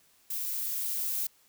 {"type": "noise with level ramp", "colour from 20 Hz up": "violet", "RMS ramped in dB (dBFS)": [-34, -31], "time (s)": [0.3, 1.27], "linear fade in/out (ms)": 5, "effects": ["white hiss -64 dBFS RMS until 1.48 s"]}